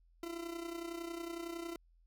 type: tone with amplitude modulation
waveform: 40% pulse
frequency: 338 Hz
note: E4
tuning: 43 cents sharp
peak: -37 dBFS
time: 0.23-1.76 s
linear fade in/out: 2 ms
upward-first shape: sine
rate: 30.9 Hz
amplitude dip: 65%
effects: added 42 Hz sine -64 dBFS peak until 2.06 s